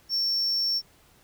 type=tone; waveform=triangle; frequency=5450 Hz; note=F8; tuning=43 cents flat; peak=-22 dBFS; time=0.09-0.82 s; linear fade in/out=50 ms; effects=pink hiss -59 dBFS RMS until 1.23 s